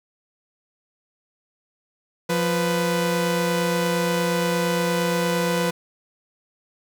sawtooth tone pair together, 175.03 / 496.5 Hz, F3 / B4, +4 / +9 cents, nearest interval octave + tritone, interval 1805 cents, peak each -19 dBFS, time 2.29-5.71 s, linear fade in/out 10 ms, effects none

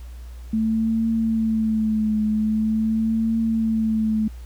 sine tone with vibrato, 220 Hz, A3, in tune, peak -18 dBFS, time 0.53-4.28 s, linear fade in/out 5 ms, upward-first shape triangle, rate 0.44 Hz, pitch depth 49 cents each way, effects added 60 Hz sine -34 dBFS peak until 4.45 s + pink hiss -53 dBFS RMS until 4.45 s

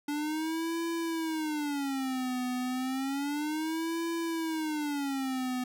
square tone with vibrato, 289.3 Hz, D4, 26 cents flat, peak -31 dBFS, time 0.08-5.64 s, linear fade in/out 5 ms, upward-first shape sine, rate 0.31 Hz, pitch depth 250 cents each way, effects none

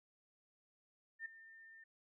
sine tone with ADSR envelope, 1804 Hz, A6, 43 cents sharp, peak -40 dBFS, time 1.19-1.84 s, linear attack 67 ms, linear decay 4 ms, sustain -16 dB, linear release 6 ms, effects none

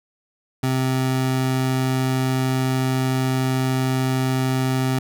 25% pulse tone, 130.5 Hz, C3, 4 cents flat, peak -15 dBFS, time 0.63-4.99 s, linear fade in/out 5 ms, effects none

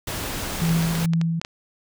pink noise, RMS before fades -29 dBFS, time 0.07-1.06 s, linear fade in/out 5 ms
sine tone with tremolo, 165.5 Hz, E3, 7 cents sharp, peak -17 dBFS, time 0.61-1.4 s, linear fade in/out 10 ms, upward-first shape triangle, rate 2.3 Hz, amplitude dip 45%
clicks, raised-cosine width 0.2 ms, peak -14 dBFS, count 8, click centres 0.652 / 0.693 / 0.825 / 0.953 / 1.135 / 1.214 / 1.415 / 1.449 s
effects none

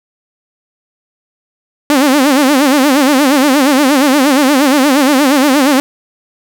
sawtooth tone with vibrato, 277.2 Hz, C#4, in tune, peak -3 dBFS, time 1.9-5.8 s, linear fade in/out 0 ms, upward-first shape sine, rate 8.5 Hz, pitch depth 150 cents each way, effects none

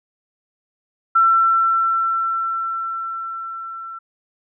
sine tone with level ramp, 1345 Hz, E6, 34 cents sharp, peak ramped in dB -10 to -30 dBFS, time 1.15-3.99 s, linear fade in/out 10 ms, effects none

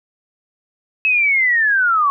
sine linear sweep, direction down, 2593 to 1100 Hz, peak -12 dBFS, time 1.05-2.1 s, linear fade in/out 0 ms, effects none

